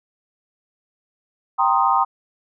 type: chord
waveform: sine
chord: C minor seventh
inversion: second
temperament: equal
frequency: 784 / 932.3 / 1046.5 / 1244.5 Hz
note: G5 / Bb5 / C6 / Eb6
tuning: 0 / 0 / 0 / 0 cents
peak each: -20 dBFS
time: 1.58-2.05 s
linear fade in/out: 20 ms
effects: none